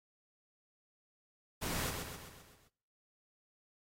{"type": "noise with echo", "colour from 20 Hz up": "pink", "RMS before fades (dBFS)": -38, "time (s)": [1.61, 1.91], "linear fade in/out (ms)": 20, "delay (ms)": 130, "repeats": 6, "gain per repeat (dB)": -5, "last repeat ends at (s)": 2.69, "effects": ["noise-tail reverb RT60 0.8 s tail -25 dB re dry", "AAC 48 kbps"]}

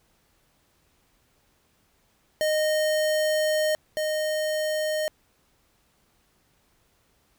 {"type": "tone pair in turn", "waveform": "square", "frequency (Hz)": [617, 617], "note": ["D#5", "D#5"], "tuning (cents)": [-15, -15], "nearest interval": "unison", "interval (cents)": 0, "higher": "neither", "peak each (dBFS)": [-22, -25], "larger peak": "first", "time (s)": [[2.41, 3.75], [3.97, 5.08]], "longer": "first", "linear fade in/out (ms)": 0, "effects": ["pink hiss -66 dBFS RMS until 7.38 s"]}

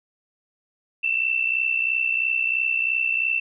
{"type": "tone pair together", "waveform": "sine", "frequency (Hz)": [2649, 2712], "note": ["E7", "E7"], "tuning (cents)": [8, 49], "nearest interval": "unison", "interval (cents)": 41, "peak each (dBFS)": [-22, -24], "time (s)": [1.03, 3.4], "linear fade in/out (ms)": 10, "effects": []}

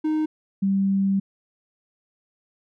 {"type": "tone pair in turn", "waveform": ["triangle", "sine"], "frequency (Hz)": [310, 195.29], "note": ["D#4", "G3"], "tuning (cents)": [-6, -6], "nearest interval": "minor sixth", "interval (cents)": 800, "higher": "first", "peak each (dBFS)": [-18, -18], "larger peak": "neither", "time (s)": [[0.04, 0.26], [0.62, 1.2]], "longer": "second", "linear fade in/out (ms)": 10, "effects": []}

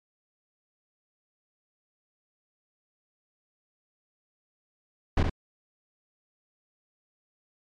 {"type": "noise with echo", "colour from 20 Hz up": "brown", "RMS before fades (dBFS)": -21, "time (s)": [5.17, 5.23], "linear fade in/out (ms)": 5, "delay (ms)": 67, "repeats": 1, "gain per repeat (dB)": -5, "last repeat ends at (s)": 5.297, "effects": ["low-pass 4000 Hz 12 dB/octave", "MP3 96 kbps"]}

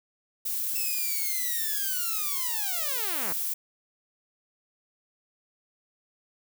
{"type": "noise", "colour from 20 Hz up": "violet", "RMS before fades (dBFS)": -30, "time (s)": [0.45, 3.54], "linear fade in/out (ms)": 10}
{"type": "linear sweep", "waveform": "5% pulse", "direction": "down", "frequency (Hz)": [2660, 141.9], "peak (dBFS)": -23, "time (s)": [0.75, 3.33], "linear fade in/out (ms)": 10}
{"effects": []}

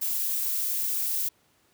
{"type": "noise", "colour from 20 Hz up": "violet", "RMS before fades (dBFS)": -28, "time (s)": [0.01, 1.29], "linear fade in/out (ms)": 10, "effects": ["pink hiss -65 dBFS RMS until 1.73 s", "high-pass 100 Hz 12 dB/octave"]}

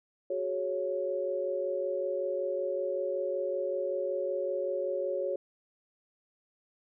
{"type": "chord", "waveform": "sine", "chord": "F# suspended second", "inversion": "none", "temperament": "equal", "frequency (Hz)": [370, 415.3, 554.4], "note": ["F#4", "G#4", "C#5"], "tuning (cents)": [0, 0, 0], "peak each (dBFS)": [-35, -37, -31], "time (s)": [0.3, 5.36], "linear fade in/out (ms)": 5, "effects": []}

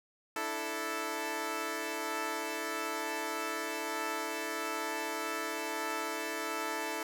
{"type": "chord", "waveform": "10% pulse", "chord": "D suspended second", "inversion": "none", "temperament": "equal", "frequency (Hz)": [293.7, 329.6, 440], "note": ["D4", "E4", "A4"], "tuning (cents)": [0, 0, 0], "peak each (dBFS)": [-34, -30, -29], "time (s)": [0.36, 7.03], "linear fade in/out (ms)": 2, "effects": []}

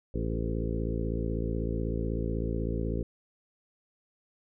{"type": "harmonic tone with a mistuned harmonic", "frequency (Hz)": 56.1, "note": "A1", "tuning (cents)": 34, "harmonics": [1, 2, 3, 4, 5, 6, 7, 8, 9], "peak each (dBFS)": [-32, -35, -37, -38, -39, -40, -40, -41, -42], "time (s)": [0.14, 3.03], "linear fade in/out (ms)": 5, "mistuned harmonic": 7, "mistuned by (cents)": 31, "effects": []}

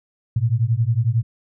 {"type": "beating tone pair", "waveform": "sine", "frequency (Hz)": [110, 121], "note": ["A2", "B2"], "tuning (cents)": [0, -35], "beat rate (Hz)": 11, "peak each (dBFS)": -19, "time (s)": [0.36, 1.23], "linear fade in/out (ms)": 5, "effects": []}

